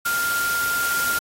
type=tone in noise; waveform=sine; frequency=1396.9 Hz; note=F6; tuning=in tune; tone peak=-21 dBFS; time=0.05-1.19 s; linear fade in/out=10 ms; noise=white; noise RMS=-27 dBFS; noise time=0.05-1.19 s; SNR=+3 dB; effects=AAC 48 kbps